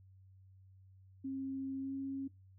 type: tone with pitch glide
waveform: sine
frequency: 268.6 to 271.6 Hz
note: C4 to C#4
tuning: +46 to -35 cents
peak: -37 dBFS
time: 1.24-2.28 s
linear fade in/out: 10 ms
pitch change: +19 cents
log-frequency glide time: 1.79-1.93 s
effects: noise-tail reverb RT60 0.2 s tail -19 dB re dry + added 95 Hz sine -58 dBFS peak until 2.58 s